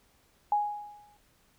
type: tone with exponential decay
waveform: sine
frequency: 830 Hz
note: G#5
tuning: 1 cent flat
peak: -21 dBFS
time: 0.52-1.17 s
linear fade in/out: 2 ms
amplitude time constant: 140 ms
effects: pink hiss -66 dBFS RMS until 1.58 s